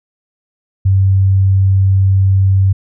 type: tone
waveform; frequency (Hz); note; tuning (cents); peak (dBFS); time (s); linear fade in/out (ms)
sine; 96.3; G2; -30; -7; 0.85-2.73; 10
effects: none